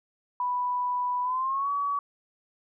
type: tone with pitch glide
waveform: sine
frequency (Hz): 987.8 to 1134.7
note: B5 to C#6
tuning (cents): 0 to +40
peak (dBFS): -25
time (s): 0.4-1.99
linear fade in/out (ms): 2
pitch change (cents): +240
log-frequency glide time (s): 1.23-1.7
effects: none